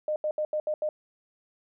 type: tone bursts at uneven times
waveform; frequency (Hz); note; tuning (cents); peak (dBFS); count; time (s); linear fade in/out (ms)
sine; 610; D#5; -34; -25; 6; 0.08-0.16 / 0.24-0.31 / 0.38-0.45 / 0.53-0.6 / 0.67-0.74 / 0.82-0.89; 2
effects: none